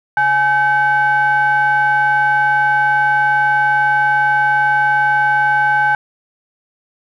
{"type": "ring-modulated tone", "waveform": "triangle", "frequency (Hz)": 350.6, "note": "F4", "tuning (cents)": 7, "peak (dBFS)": -6, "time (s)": [0.17, 5.95], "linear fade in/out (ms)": 2, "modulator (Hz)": 1190, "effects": []}